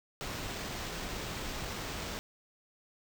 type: noise with sample-and-hold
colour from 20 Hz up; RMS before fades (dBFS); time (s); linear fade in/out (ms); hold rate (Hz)
pink; -39; 0.21-2.19; 0; 11025
effects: none